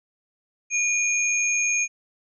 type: tone pair together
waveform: sine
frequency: 2436 / 6503 Hz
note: D#7 / G#8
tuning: -37 / -37 cents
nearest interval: octave + perfect fourth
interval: 1700 cents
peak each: -22 / -24 dBFS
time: 0.7-1.88 s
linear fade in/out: 50 ms
effects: none